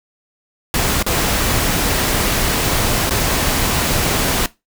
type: noise with dropouts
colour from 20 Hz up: pink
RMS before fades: -17 dBFS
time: 0.74-4.46 s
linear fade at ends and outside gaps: 1 ms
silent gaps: 1.026-1.064 / 3.095-3.108 s
effects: noise-tail reverb RT60 0.2 s tail -18 dB re dry